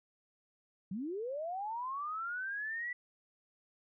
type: linear sweep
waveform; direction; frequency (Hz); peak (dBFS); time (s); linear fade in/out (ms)
sine; up; 172.2 to 1979; -36; 0.91-2.93; 5
effects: none